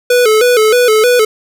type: tone with vibrato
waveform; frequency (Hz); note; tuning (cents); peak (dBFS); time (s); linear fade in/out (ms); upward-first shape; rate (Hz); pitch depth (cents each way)
square; 461.5; A#4; -17; -7; 0.1-1.25; 5; square; 3.2; 110
effects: none